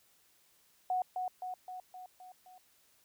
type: tone with echo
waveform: sine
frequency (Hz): 736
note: F#5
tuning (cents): -9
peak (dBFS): -29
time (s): 0.9-1.02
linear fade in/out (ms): 2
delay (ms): 260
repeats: 6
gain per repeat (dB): -4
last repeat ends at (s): 2.58
effects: white hiss -68 dBFS RMS until 3.04 s